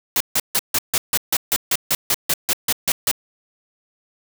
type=noise bursts; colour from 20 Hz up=white; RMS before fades=-18 dBFS; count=16; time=0.16-3.114 s; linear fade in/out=2 ms; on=44 ms; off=150 ms; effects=none